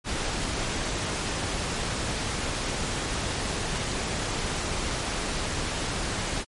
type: noise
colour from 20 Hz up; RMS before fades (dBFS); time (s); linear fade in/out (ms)
pink; -29; 0.04-6.45; 50
effects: low-pass 9000 Hz 12 dB/octave + MP3 48 kbps